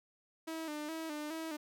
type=tone with vibrato; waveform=sawtooth; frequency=311.1 Hz; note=D#4; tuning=in tune; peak=-35 dBFS; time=0.47-1.57 s; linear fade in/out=10 ms; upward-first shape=square; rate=2.4 Hz; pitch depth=64 cents each way; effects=none